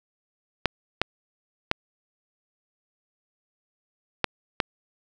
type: clicks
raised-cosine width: 0.3 ms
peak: -4 dBFS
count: 5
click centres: 0.657 / 1.016 / 1.714 / 4.243 / 4.602 s
effects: none